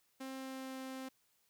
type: tone with pitch glide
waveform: sawtooth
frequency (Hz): 264.8 to 262.8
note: C4 to C4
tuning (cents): +21 to +8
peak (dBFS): -39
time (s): 0.2-1.09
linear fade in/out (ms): 10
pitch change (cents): -13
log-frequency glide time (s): 0.34-0.77
effects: white hiss -75 dBFS RMS until 1.49 s